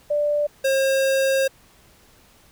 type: tone pair in turn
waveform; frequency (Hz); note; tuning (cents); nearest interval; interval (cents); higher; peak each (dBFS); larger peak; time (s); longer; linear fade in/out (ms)
sine / square; 589 / 537; D5 / C5; +5 / +45; major second; 160; first; -18; neither; 0.1-0.47 / 0.64-1.48; second; 10
effects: pink hiss -54 dBFS RMS until 2.51 s